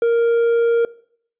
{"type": "tone with hard clipping", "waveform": "sine", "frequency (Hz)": 466.2, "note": "A#4", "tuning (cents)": 0, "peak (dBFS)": -14, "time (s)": [0.02, 0.85], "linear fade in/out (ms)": 2, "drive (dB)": 3, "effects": ["noise-tail reverb RT60 0.6 s tail -21 dB re dry", "resampled to 8000 Hz"]}